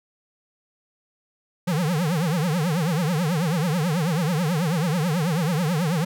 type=tone with vibrato; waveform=square; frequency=164.81 Hz; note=E3; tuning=in tune; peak=-21 dBFS; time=1.67-6.05 s; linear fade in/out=10 ms; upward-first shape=triangle; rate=9.2 Hz; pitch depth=260 cents each way; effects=none